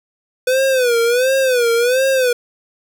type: tone with vibrato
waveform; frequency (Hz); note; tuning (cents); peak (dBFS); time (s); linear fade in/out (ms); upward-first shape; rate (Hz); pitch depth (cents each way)
square; 498.6; B4; +16; -13; 0.47-2.33; 5; sine; 1.4; 130
effects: none